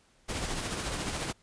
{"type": "noise with tremolo", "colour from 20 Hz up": "pink", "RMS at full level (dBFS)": -32, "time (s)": [0.28, 1.33], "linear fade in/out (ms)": 20, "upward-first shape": "triangle", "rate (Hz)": 14, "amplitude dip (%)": 45, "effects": ["pink hiss -65 dBFS RMS until 1.42 s", "resampled to 22050 Hz"]}